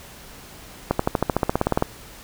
accelerating click train, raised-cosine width 1 ms, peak -4 dBFS, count 15, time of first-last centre 0.91-1.824 s, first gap 84 ms, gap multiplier 0.96, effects pink hiss -43 dBFS RMS until 2.23 s

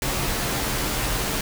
pink noise with comb filter, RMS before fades -25 dBFS, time 0.02-1.41 s, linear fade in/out 2 ms, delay 12 ms, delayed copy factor -0.6, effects none

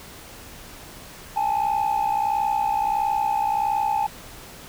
sine tone pair together, 812 / 873.5 Hz, G#5 / A5, -39 / -13 cents, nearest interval minor second, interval 126 cents, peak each -21 dBFS, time 1.36-4.07 s, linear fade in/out 10 ms, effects tanh soft clip ceiling -16 dBFS + pink hiss -42 dBFS RMS until 4.68 s

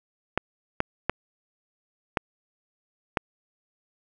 clicks, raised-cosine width 0.5 ms, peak -7 dBFS, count 5, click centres 0.376 / 0.804 / 1.096 / 2.172 / 3.172 s, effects none

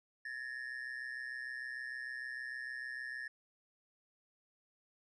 triangle ring-modulated tone, 1768 Hz, A6, 8 cents sharp, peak -36 dBFS, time 0.25-3.28 s, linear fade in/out 5 ms, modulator 63.3 Hz, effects resampled to 22050 Hz

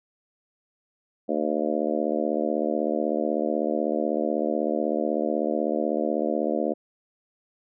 harmonic tone, 76.1 Hz, D#2, 38 cents flat, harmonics 3 / 4 / 5 / 6 / 7 / 8 / 9, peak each -30 / -29 / -31 / -33 / -29 / -30 / -33 dBFS, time 1.28-6.74 s, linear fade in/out 20 ms, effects none

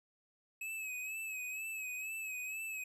square tone with vibrato, 2567 Hz, E7, 47 cents flat, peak -40 dBFS, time 0.61-2.84 s, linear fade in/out 5 ms, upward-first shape sine, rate 2.1 Hz, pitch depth 55 cents each way, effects none

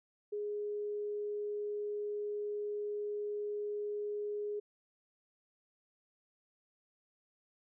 sine tone, 415.3 Hz, G#4, in tune, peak -35 dBFS, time 0.32-4.6 s, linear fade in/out 10 ms, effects none

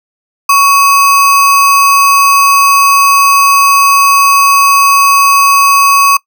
sine tone with sample-and-hold, 1118 Hz, C#6, 14 cents sharp, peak -3 dBFS, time 0.49-6.17 s, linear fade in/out 5 ms, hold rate 3675 Hz, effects noise-tail reverb RT60 0.1 s tail -23 dB re dry

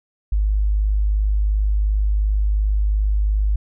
sine tone, 51.4 Hz, G#1, 17 cents flat, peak -15 dBFS, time 0.32-3.56 s, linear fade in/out 5 ms, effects none

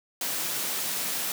white high-pass noise, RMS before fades -30 dBFS, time 0.21-1.32 s, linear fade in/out 2 ms, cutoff 140 Hz, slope 24 dB/octave, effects none

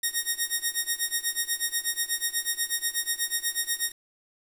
5% pulse tone with tremolo, 1862 Hz, A#6, 2 cents flat, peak -12 dBFS, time 0.03-3.92 s, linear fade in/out 5 ms, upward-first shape sine, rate 8.2 Hz, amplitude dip 90%, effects resampled to 32000 Hz + 8-bit

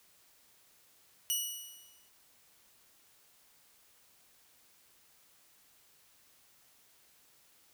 10% pulse tone with exponential decay, 2932 Hz, F#7, 16 cents flat, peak -20 dBFS, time 1.3-2.09 s, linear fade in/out 0 ms, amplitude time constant 170 ms, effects white hiss -65 dBFS RMS until 7.73 s

